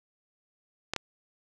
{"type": "clicks", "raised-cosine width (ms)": 0.2, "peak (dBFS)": -12, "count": 2, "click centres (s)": [0.936, 0.963], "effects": []}